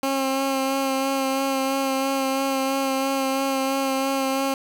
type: tone with vibrato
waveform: 15% pulse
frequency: 269.2 Hz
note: C4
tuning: 49 cents sharp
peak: -15 dBFS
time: 0.03-4.54 s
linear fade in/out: 2 ms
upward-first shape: sine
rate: 3 Hz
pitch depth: 19 cents each way
effects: none